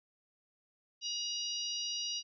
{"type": "harmonic tone", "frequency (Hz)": 955, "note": "A#5", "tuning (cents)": 42, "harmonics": [3, 4, 5, 6], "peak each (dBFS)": [-39, -43, -40, -41], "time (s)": [1.01, 2.23], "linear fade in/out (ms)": 50, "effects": []}